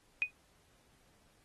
sine tone with exponential decay, 2489 Hz, D#7, in tune, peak -24 dBFS, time 0.22-0.31 s, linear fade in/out 0 ms, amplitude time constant 19 ms, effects pink hiss -69 dBFS RMS until 1.44 s + AAC 32 kbps

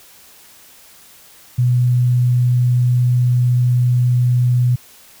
sine tone, 123.47 Hz, B2, in tune, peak -11 dBFS, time 1.58-4.76 s, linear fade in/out 10 ms, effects white hiss -45 dBFS RMS until 5.2 s

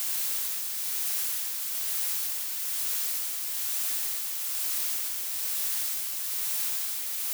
blue noise with tremolo, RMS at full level -29 dBFS, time 0-7.33 s, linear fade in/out 0 ms, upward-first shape sine, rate 1.1 Hz, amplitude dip 35%, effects none

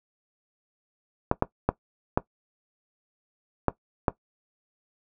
clicks, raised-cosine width 1 ms, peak -6 dBFS, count 6, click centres 1.314 / 1.424 / 1.69 / 2.175 / 3.683 / 4.082 s, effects noise-tail reverb RT60 0.1 s tail -17 dB re dry

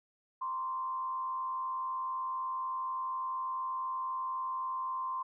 sine tone with frequency modulation, 1044 Hz, C6, 4 cents flat, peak -33 dBFS, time 0.41-5.23 s, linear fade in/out 10 ms, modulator 92.2 Hz, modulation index 0.51, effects none

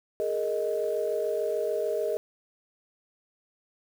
sine chord, Ab suspended second, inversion none, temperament equal with one note detuned, 415.3 / 462.1 / 622.3 Hz, Ab4 / Bb4 / Eb5, 0 / -15 / 0 cents, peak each -30 / -30 / -29 dBFS, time 0.2-2.17 s, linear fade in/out 0 ms, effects tanh soft clip ceiling -16 dBFS + 8-bit

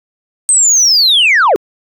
sine linear sweep, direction down, 8430 to 336.7 Hz, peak -4 dBFS, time 0.49-1.56 s, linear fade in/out 0 ms, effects tanh soft clip ceiling -4 dBFS

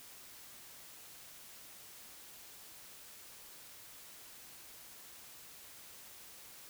silence, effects white hiss -54 dBFS RMS until 6.69 s

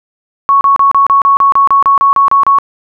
sine tone bursts, 1108.7 Hz, C#6, in tune, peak -4 dBFS, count 14, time 0.49-2.586 s, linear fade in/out 0 ms, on 120 ms, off 32 ms, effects none

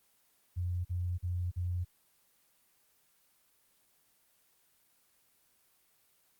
sine tone bursts, 88.9 Hz, F2, 31 cents sharp, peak -31 dBFS, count 4, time 0.56-1.849 s, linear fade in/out 20 ms, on 290 ms, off 43 ms, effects white hiss -70 dBFS RMS until 6.39 s + Opus 24 kbps

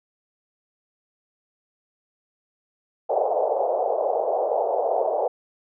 white band-pass noise, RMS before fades -23 dBFS, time 3.09-5.28 s, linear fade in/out 10 ms, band 450 to 760 Hz, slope 48 dB/octave, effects none

